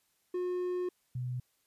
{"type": "tone pair in turn", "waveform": ["triangle", "sine"], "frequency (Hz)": [360, 125.02], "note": ["F#4", "B2"], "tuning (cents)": [-47, 22], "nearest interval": "octave + tritone", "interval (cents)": 1831, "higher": "first", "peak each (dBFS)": [-29, -33], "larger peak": "first", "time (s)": [[0.34, 0.89], [1.15, 1.4]], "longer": "first", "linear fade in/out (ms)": 5, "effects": ["white hiss -74 dBFS RMS until 1.66 s", "resampled to 32000 Hz"]}